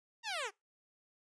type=linear sweep; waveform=10% pulse; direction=down; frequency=948 to 363 Hz; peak=-28 dBFS; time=0.23-0.51 s; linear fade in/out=50 ms; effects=noise-tail reverb RT60 0.2 s tail -24 dB re dry + resampled to 22050 Hz